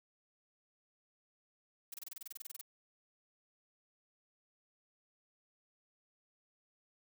blue noise bursts, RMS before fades -45 dBFS, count 15, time 1.92-2.613 s, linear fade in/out 5 ms, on 21 ms, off 27 ms, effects none

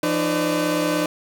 30% pulse tone cluster, 170.3 / 304.1 / 508 / 578 Hz, F3 / D#4 / B4 / D5, -43 / -40 / +49 / -28 cents, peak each -26 / -19 / -24 / -25 dBFS, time 0.03-1.06 s, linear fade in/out 2 ms, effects none

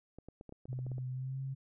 clicks, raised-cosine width 2 ms, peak -35 dBFS, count 11, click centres 0.186 / 0.286 / 0.411 / 0.493 / 0.524 / 0.655 / 0.73 / 0.79 / 0.866 / 0.917 / 0.982 s
sine tone with pitch glide, 127.6 to 134.33 Hz, C3 to C3, -43 to +46 cents, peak -36 dBFS, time 0.68-1.55 s, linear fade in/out 20 ms, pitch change +89 cents, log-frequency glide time 1.1-1.4 s
effects none

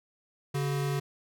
square tone pair together, 142.2 / 377.3 Hz, C#3 / F#4, +45 / +34 cents, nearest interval octave + perfect fourth, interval 1689 cents, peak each -29 / -37 dBFS, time 0.54-1 s, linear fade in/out 10 ms, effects none

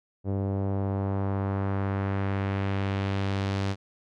sawtooth tone with low-pass filter sweep, 98 Hz, G2, in tune, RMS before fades -28 dBFS, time 0.24-3.76 s, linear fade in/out 50 ms, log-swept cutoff 520 to 5200 Hz, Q 1.1, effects none

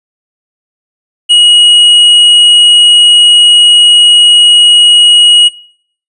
sine tone with tanh clipping, 2900 Hz, F#7, 35 cents flat, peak -3 dBFS, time 1.29-5.49 s, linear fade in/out 20 ms, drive 9 dB, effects noise-tail reverb RT60 0.6 s tail -22 dB re dry + resampled to 24000 Hz

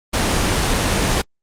pink noise, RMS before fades -17 dBFS, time 0.13-1.22 s, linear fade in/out 10 ms, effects low-pass 9000 Hz 12 dB/octave + Opus 24 kbps

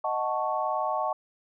sine chord, D# half-diminished seventh, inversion none, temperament equal, 622.3 / 740 / 880 / 1108.7 Hz, D#5 / F#5 / A5 / C#6, 0 / 0 / 0 / 0 cents, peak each -31 dBFS, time 0.04-1.13 s, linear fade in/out 5 ms, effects none

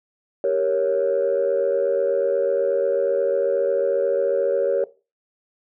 sine chord, G diminished, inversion none, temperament equal, 392 / 466.2 / 554.4 Hz, G4 / Bb4 / Db5, 0 / 0 / 0 cents, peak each -24 / -21 / -19 dBFS, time 0.44-4.84 s, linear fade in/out 2 ms, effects noise-tail reverb RT60 0.3 s tail -18 dB re dry + tanh soft clip ceiling -12 dBFS

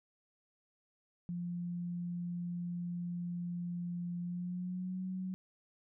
sine tone with pitch glide, 174.61 to 186.06 Hz, F3 to F#3, 0 to +10 cents, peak -36 dBFS, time 1.29-5.34 s, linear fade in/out 0 ms, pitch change +110 cents, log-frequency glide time 4.21-5.03 s, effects none

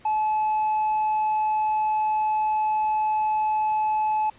sine tone with tanh clipping, 860 Hz, A5, 40 cents flat, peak -21 dBFS, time 0.05-4.3 s, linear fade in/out 5 ms, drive 1 dB, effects pink hiss -53 dBFS RMS until 4.38 s + resampled to 8000 Hz

